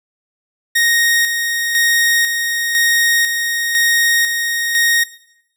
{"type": "tone with tremolo", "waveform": "sawtooth", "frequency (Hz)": 1864.7, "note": "A#6", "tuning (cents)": 0, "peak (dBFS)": -8, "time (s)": [0.75, 5.04], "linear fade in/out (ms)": 10, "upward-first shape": "square", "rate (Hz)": 1, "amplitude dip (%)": 45, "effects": ["noise-tail reverb RT60 0.8 s tail -17 dB re dry"]}